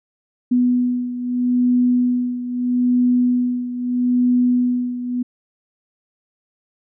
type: beating tone pair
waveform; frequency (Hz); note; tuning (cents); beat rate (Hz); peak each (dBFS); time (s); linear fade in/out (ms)
sine; 246.9 / 247.68; B3 / B3; 0 / +5; 0.78; -16 / -21; 0.51-5.23; 10
effects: none